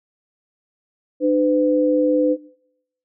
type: tone pair together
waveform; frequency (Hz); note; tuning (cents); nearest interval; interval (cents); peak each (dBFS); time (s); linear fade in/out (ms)
sine; 300.9 / 506; D4 / B4; +42 / +42; major sixth; 900; -17; 1.2-2.37; 50
effects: noise-tail reverb RT60 0.8 s tail -23 dB re dry